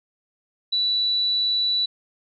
sine tone, 3951 Hz, B7, in tune, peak -19 dBFS, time 0.72-1.86 s, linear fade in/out 10 ms, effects none

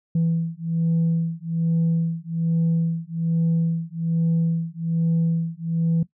sine beating tone pair, 164.81 / 166.01 Hz, E3 / E3, 0 / +13 cents, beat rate 1.2 Hz, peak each -21 dBFS, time 0.15-6.03 s, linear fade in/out 5 ms, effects noise-tail reverb RT60 0.1 s tail -17 dB re dry + tanh soft clip ceiling -15 dBFS

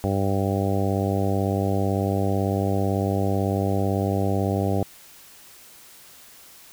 harmonic tone, 98 Hz, G2, in tune, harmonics 1 / 2 / 3 / 4 / 5 / 6 / 7 / 8, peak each -24 / -27 / -29 / -30 / -31 / -32 / -32 / -33 dBFS, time 0.04-4.83 s, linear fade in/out 0 ms, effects white hiss -48 dBFS RMS until 6.72 s

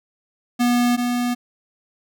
square tone pair in turn, 242.7 / 243.7 Hz, B3 / B3, -30 / -23 cents, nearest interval unison, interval 7 cents, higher second, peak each -16 / -20 dBFS, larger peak first, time 0.59-0.97 / 0.97-1.35 s, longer neither, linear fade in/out 20 ms, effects none

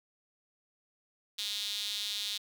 sawtooth tone with high-pass filter, 206.2 Hz, G#3, 12 cents flat, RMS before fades -36 dBFS, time 1.38-2.38 s, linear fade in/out 10 ms, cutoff 3700 Hz, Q 4.9, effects none

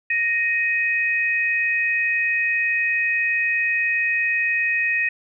sine tone pair together, 1864.7 / 2517 Hz, A#6 / D#7, 0 / +19 cents, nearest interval perfect fourth, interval 519 cents, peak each -21 dBFS, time 0.1-5.09 s, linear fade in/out 5 ms, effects none

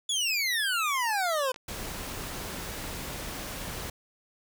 25% pulse exponential sweep, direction down, 3477 to 500 Hz, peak -22 dBFS, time 0.09-1.52 s, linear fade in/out 5 ms
clicks, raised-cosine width 0.2 ms, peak -31 / -27 dBFS, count 2, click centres 1.543 / 1.561 s
pink noise, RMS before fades -37 dBFS, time 1.68-3.9 s, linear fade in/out 5 ms
effects none

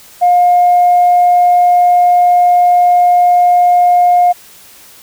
sine tone, 711 Hz, F5, 31 cents sharp, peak -4 dBFS, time 0.21-4.33 s, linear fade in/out 20 ms, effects tanh soft clip ceiling -1 dBFS + white hiss -39 dBFS RMS until 5.02 s

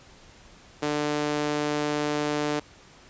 sawtooth tone with high-pass filter, 148.5 Hz, D3, 20 cents sharp, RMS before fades -27 dBFS, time 0.82-2.6 s, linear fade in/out 10 ms, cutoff 340 Hz, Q 1.3, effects pink hiss -52 dBFS RMS until 3.09 s + resampled to 16000 Hz

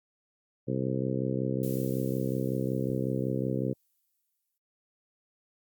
harmonic tone, 65.41 Hz, C2, in tune, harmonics 2 / 3 / 4 / 5 / 6 / 7 / 8, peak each -32 / -34 / -35 / -36 / -37 / -37 / -38 dBFS, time 0.67-3.74 s, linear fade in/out 20 ms
violet noise with exponential decay, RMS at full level -42 dBFS, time 1.63-4.58 s, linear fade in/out 2 ms, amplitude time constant 640 ms
click, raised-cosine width 3 ms, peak -32 dBFS, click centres 2.9 s
effects Opus 48 kbps

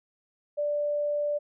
sine tone, 587.3 Hz, D5, in tune, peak -25 dBFS, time 0.57-1.39 s, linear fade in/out 20 ms, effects none

